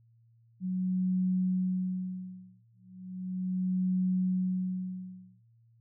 sine tone with tremolo, 184.5 Hz, F#3, 5 cents flat, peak -25 dBFS, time 0.6-5.5 s, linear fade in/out 50 ms, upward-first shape sine, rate 0.36 Hz, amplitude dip 100%, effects added 115 Hz sine -60 dBFS peak until 5.8 s

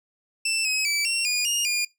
20% pulse tone with pitch steps, 2665 / 2549 / 2309 / 2732 / 2444 / 2839 / 2420 Hz, E7 / D#7 / D7 / F7 / D#7 / F7 / D#7, +18 / +41 / -30 / -39 / -32 / +28 / -49 cents, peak -17 dBFS, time 0.45-1.85 s, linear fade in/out 5 ms, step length 200 ms, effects noise-tail reverb RT60 0.2 s tail -23 dB re dry

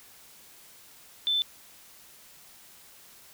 sine tone, 3528 Hz, A7, 4 cents sharp, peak -23 dBFS, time 1.27-1.42 s, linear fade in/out 0 ms, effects white hiss -53 dBFS RMS until 3.33 s

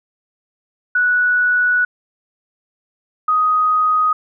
sine tone pair in turn, 1473 / 1250.6 Hz, F#6 / D#6, -8 / +8 cents, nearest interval minor third, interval 284 cents, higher first, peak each -12 dBFS, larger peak neither, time 0.95-1.85 / 3.28-4.13 s, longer first, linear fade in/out 5 ms, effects none

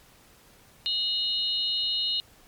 sine tone cluster, 2925 / 3723 / 4156 Hz, F#7 / A#7 / C8, -21 / -3 / -12 cents, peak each -29 dBFS, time 0.86-2.2 s, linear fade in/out 0 ms, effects pink hiss -56 dBFS RMS until 2.47 s + MP3 96 kbps

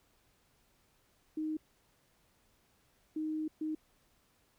sine tone bursts at uneven times, 311.1 Hz, D#4, in tune, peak -33 dBFS, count 3, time 1.37-1.57 / 3.16-3.48 / 3.61-3.75 s, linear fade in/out 5 ms, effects pink hiss -71 dBFS RMS until 4.58 s

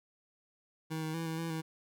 25% pulse tone with pitch steps, 159.2 / 157.7 / 164.9 / 161.3 / 165.5 / 160.2 Hz, D#3 / D#3 / E3 / E3 / E3 / E3, +40 / +24 / +1 / -37 / +7 / -49 cents, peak -31 dBFS, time 0.9-1.62 s, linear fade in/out 20 ms, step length 120 ms, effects none

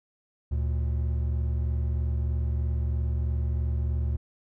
triangle tone pair together, 73.42 / 116.54 Hz, D2 / A#2, 0 / 0 cents, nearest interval minor sixth, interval 800 cents, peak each -23 / -30 dBFS, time 0.51-4.17 s, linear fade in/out 10 ms, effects none

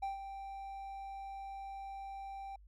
triangle tone with ADSR envelope, 784 Hz, G5, in tune, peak -32 dBFS, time 0.02-2.56 s, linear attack 12 ms, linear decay 140 ms, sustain -9 dB, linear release 4 ms, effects added 50 Hz sine -56 dBFS peak until 2.67 s

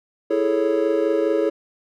triangle chord, A major seventh, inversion second, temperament equal, 329.6 / 415.3 / 440 / 554.4 Hz, E4 / G#4 / A4 / C#5, 0 / 0 / 0 / 0 cents, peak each -21 dBFS, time 0.3-1.5 s, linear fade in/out 10 ms, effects none

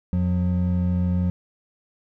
triangle tone pair together, 86.99 / 179.7 Hz, F2 / F3, -6 / +50 cents, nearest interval octave + minor second, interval 1256 cents, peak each -20 dBFS, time 0.13-1.3 s, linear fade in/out 0 ms, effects none

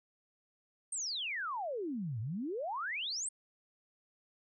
sine exponential two-way sweep, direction down then up, 8880 to 103.1 to 8880 Hz, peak -35 dBFS, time 0.92-3.29 s, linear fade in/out 5 ms, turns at 2.2 s, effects none

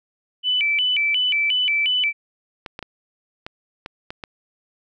sine tone with vibrato, 2637 Hz, E7, in tune, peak -17 dBFS, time 0.43-2.13 s, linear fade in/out 50 ms, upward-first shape square, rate 2.8 Hz, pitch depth 220 cents each way
clicks, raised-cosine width 0.3 ms, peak -16 dBFS, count 7, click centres 2.662 / 2.791 / 2.827 / 3.465 / 3.861 / 4.105 / 4.238 s
effects none

